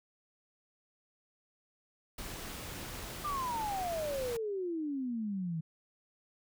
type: noise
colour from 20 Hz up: pink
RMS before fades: -43 dBFS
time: 2.18-4.37 s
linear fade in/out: 5 ms
type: exponential sweep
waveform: sine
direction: down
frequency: 1215 to 156.4 Hz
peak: -33 dBFS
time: 3.24-5.61 s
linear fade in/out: 10 ms
effects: none